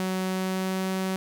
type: tone with pitch glide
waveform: sawtooth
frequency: 186.9 to 188.85 Hz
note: F#3 to F#3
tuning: +18 to +36 cents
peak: -22 dBFS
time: 0-1.16 s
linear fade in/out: 0 ms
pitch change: +18 cents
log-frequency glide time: 0.23-0.89 s
effects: none